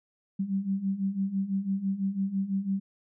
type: beating tone pair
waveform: sine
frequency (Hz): 190.9 / 196.9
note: G3 / G3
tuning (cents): -46 / +8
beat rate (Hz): 6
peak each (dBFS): -32 / -28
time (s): 0.39-2.8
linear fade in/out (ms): 10
effects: none